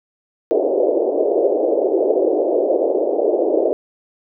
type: band-pass noise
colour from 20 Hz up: pink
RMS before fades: -17 dBFS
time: 0.51-3.73 s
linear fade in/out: 0 ms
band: 340 to 630 Hz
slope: 48 dB/octave
effects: none